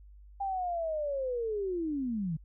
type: linear sweep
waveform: sine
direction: down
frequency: 801 to 149.6 Hz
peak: -30 dBFS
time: 0.4-2.37 s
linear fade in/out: 10 ms
effects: added 50 Hz sine -50 dBFS peak until 2.44 s